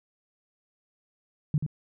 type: tone with echo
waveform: sine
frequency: 150 Hz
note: D3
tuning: 37 cents sharp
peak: -20 dBFS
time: 1.54-1.58 s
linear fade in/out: 2 ms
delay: 84 ms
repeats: 1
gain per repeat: -6 dB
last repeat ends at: 1.664 s
effects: none